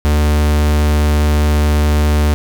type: tone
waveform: 45% pulse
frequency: 74.6 Hz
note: D2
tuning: 28 cents sharp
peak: -10 dBFS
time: 0.05-2.34 s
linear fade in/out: 0 ms
effects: none